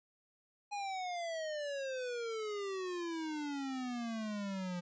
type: exponential sweep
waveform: square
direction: down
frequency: 830.6 to 174.61 Hz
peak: -38 dBFS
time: 0.71-4.81 s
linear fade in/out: 20 ms
effects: resampled to 16000 Hz